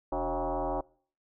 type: tone with frequency modulation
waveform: sine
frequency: 125.9 Hz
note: B2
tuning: 34 cents sharp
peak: -28 dBFS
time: 0.12-0.81 s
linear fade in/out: 5 ms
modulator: 166 Hz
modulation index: 5.2
effects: noise-tail reverb RT60 0.5 s tail -25 dB re dry